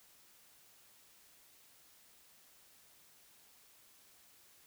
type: silence
effects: white hiss -64 dBFS RMS until 4.66 s